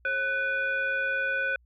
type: tone with frequency modulation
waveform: sine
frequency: 1496 Hz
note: F#6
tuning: 19 cents sharp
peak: -25 dBFS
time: 0.05-1.56 s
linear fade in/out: 2 ms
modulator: 957 Hz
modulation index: 0.71
effects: added 60 Hz sine -58 dBFS peak until 1.65 s